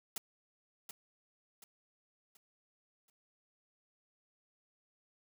white noise with echo, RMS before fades -39 dBFS, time 0.16-0.18 s, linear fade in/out 2 ms, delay 730 ms, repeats 4, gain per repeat -8 dB, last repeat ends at 3.1 s, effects none

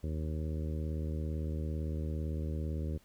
harmonic tone, 77.78 Hz, D#2, in tune, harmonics 1 / 2 / 3 / 4 / 5 / 6 / 7, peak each -34 / -40 / -44 / -46 / -48 / -50 / -51 dBFS, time 0.03-2.98 s, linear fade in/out 10 ms, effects pink hiss -66 dBFS RMS until 3.04 s

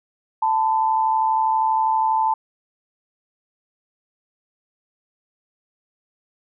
sine tone pair together, 882 / 1014.4 Hz, A5 / B5, +4 / +46 cents, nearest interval major second, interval 242 cents, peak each -17 / -24 dBFS, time 0.42-2.34 s, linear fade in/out 5 ms, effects none

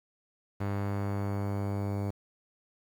sawtooth tone with low-pass filter sweep, 100.2 Hz, G2, 38 cents sharp, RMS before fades -32 dBFS, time 0.6-2.11 s, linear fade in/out 10 ms, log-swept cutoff 1700 to 770 Hz, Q 0.88, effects 9-bit

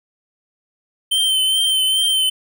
square tone with vibrato, 3100 Hz, G7, 20 cents flat, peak -15 dBFS, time 1.11-2.3 s, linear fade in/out 10 ms, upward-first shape triangle, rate 2.4 Hz, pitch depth 36 cents each way, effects none

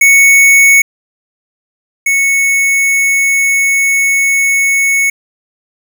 square tone pair in turn, 2217 / 2209 Hz, C#7 / C#7, 0 / -7 cents, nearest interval unison, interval 7 cents, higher first, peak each -4 / -9 dBFS, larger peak first, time 0.01-0.82 / 2.06-5.1 s, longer second, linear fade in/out 5 ms, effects none

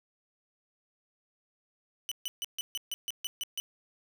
sawtooth tone bursts, 2981 Hz, F#7, 12 cents sharp, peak -29 dBFS, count 10, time 2.09-3.6 s, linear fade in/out 0 ms, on 25 ms, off 140 ms, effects none

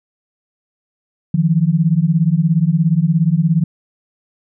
sine beating tone pair, 155.56 / 172.56 Hz, D#3 / F3, 0 / -20 cents, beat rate 17 Hz, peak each -14 dBFS, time 1.34-3.64 s, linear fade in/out 5 ms, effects none

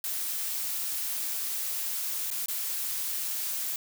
blue noise with dropouts, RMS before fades -32 dBFS, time 0.04-3.76 s, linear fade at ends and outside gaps 2 ms, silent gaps 2.304-2.312 / 2.46-2.483 s, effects none

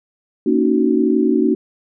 sine chord, D# minor seventh, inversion second, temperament just, 233.3 / 280 / 311.1 / 373.4 Hz, A#3 / C#4 / D#4 / F#4, +2 / +18 / 0 / +16 cents, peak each -18 dBFS, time 0.46-1.55 s, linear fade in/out 5 ms, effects none

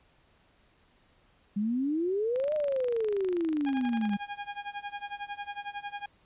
sine exponential two-way sweep, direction up then down, 197.9 to 620 to 197.9 Hz, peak -26 dBFS, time 1.56-4.17 s, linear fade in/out 10 ms, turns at 2.54 s
click train, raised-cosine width 0.3 ms, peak -28 dBFS, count 45, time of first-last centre 2.36-4.134 s, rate 24.8 Hz
sawtooth tone with tremolo, 816 Hz, G#5, 31 cents flat, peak -29 dBFS, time 3.66-6.06 s, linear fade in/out 5 ms, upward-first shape sine, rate 11 Hz, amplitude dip 90%
effects pink hiss -65 dBFS RMS until 6.25 s + resampled to 8000 Hz

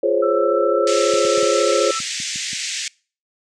sine chord, Db major seventh, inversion first, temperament just, 346.5 / 415.8 / 519.7 / 554.4 Hz, F4 / Ab4 / C5 / Db5, -14 / +2 / -12 / 0 cents, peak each -22 / -20 / -20 / -19 dBFS, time 0.03-1.91 s, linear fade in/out 5 ms
sine tone with tremolo, 1327 Hz, E6, 11 cents sharp, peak -22 dBFS, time 0.22-2 s, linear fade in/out 10 ms, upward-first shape sine, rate 15 Hz, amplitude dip 30%
white band-pass noise, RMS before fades -26 dBFS, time 0.87-2.88 s, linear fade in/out 2 ms, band 1800 to 7700 Hz, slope 48 dB/octave
clicks, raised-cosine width 5 ms, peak -19 dBFS, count 8, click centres 1.137 / 1.25 / 1.377 / 1.429 / 2.002 / 2.201 / 2.358 / 2.531 s
effects noise-tail reverb RT60 0.4 s tail -25 dB re dry + high-pass 200 Hz 12 dB/octave

